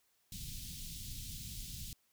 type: band-stop noise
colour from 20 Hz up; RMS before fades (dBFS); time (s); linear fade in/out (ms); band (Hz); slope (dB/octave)
pink; -45; 0.32-1.93; 2; 190 to 3300; 24
effects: white hiss -75 dBFS RMS until 2.12 s